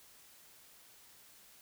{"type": "silence", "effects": ["white hiss -60 dBFS RMS until 1.61 s"]}